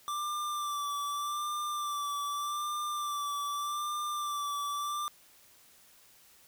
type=tone with vibrato; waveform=square; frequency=1174.7 Hz; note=D6; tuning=in tune; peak=-33 dBFS; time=0.08-5.08 s; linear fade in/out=0 ms; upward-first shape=sine; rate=0.83 Hz; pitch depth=31 cents each way; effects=white hiss -60 dBFS RMS until 6.47 s